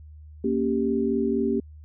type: chord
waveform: sine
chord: G diminished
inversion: first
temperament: equal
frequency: 233.1 / 277.2 / 392 Hz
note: Bb3 / Db4 / G4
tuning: 0 / 0 / 0 cents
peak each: -25 / -27 / -25 dBFS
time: 0.44-1.6 s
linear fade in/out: 5 ms
effects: added 76 Hz sine -42 dBFS peak until 1.84 s